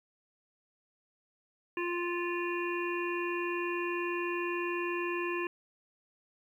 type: harmonic tone with a mistuned harmonic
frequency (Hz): 349.2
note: F4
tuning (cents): 0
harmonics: 1 / 3 / 5 / 7 / 8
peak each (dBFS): -33 / -38 / -40 / -41 / -42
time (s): 1.77-5.47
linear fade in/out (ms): 2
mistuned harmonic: 8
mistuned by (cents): -30
effects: 11-bit